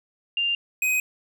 sine / square tone pair in turn, 2794 / 2512 Hz, F7 / D#7, 0 / +16 cents, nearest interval major second, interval 184 cents, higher first, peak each -21 / -21 dBFS, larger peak neither, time 0.37-0.55 / 0.82-1 s, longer neither, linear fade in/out 2 ms, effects none

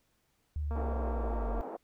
sine linear sweep, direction down, 76.5 to 46.25 Hz, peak -31 dBFS, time 0.56-1.61 s, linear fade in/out 0 ms
click train, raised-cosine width 1 ms, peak -30 dBFS, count 208, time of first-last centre 0.71-1.61 s, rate 230 Hz
white band-pass noise, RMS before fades -41 dBFS, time 0.75-1.77 s, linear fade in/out 10 ms, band 270 to 820 Hz, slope 24 dB/octave
effects pink hiss -74 dBFS RMS until 1.83 s

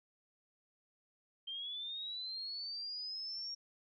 sine linear sweep, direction up, 3136 to 5590 Hz, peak -40 dBFS, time 1.47-3.55 s, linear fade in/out 10 ms, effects none

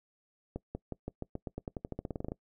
accelerating click train, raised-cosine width 2 ms, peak -23 dBFS, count 20, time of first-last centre 0.56-2.319 s, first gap 190 ms, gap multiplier 0.91, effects noise-tail reverb RT60 0.1 s tail -22 dB re dry

